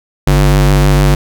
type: ring-modulated tone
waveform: square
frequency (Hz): 98.5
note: G2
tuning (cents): +9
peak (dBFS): -4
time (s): 0.27-1.15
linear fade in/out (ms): 5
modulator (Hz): 47.6
effects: none